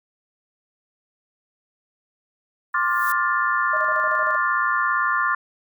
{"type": "noise with exponential growth", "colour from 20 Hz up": "violet", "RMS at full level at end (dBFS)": -29, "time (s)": [2.73, 3.12], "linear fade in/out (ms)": 2, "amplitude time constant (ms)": 84}
{"type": "chord", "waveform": "sine", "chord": "D minor seventh", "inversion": "third", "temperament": "just", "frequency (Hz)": [1057.2, 1174.7, 1409.6, 1762], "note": ["C6", "D6", "F6", "A6"], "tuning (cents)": [18, 0, 16, 2], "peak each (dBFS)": -24, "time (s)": [2.74, 5.35], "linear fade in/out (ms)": 5}
{"type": "tone with tremolo", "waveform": "sine", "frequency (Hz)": 621, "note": "D#5", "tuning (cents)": -3, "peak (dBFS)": -26, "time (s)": [3.73, 4.36], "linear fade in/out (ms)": 5, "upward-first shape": "square", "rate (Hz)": 13, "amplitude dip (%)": 65}
{"effects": []}